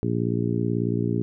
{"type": "harmonic tone", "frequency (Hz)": 58.27, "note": "A#1", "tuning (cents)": 0, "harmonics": [2, 3, 4, 5, 6, 7], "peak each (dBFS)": [-26, -28, -29, -30, -31, -31], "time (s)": [0.03, 1.22], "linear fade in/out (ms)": 0, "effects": []}